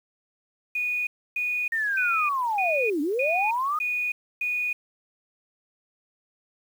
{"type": "tone bursts", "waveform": "sine", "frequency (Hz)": 2466, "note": "D#7", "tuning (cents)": -16, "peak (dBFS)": -24, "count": 7, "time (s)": [0.75, 4.73], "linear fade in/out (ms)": 5, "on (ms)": 320, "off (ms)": 290}
{"type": "linear two-way sweep", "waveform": "sine", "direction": "down then up", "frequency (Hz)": [1856, 275.1, 1262], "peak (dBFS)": -23, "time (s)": [1.72, 3.79], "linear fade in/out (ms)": 5, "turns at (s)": 3.01}
{"effects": ["8-bit"]}